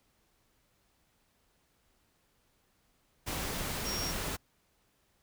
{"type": "tone in noise", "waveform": "sine", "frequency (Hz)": 5588, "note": "F8", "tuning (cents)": 0, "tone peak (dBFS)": -36, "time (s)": [3.85, 4.12], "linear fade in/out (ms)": 20, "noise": "pink", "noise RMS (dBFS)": -36, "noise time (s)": [3.26, 4.37], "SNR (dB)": -3, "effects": ["pink hiss -72 dBFS RMS until 5.22 s"]}